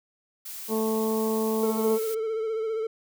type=noise; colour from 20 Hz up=blue; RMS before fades=-38 dBFS; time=0.45-2.15 s; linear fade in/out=10 ms
type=harmonic tone; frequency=220 Hz; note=A3; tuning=in tune; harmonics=1 / 2 / 3 / 4 / 5; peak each=-27 / -26 / -38 / -36 / -38 dBFS; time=0.68-1.99 s; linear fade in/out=50 ms
type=tone with vibrato; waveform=triangle; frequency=443 Hz; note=A4; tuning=12 cents sharp; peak=-24 dBFS; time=1.63-2.87 s; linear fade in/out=5 ms; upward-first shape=sine; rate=15 Hz; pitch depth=39 cents each way
effects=none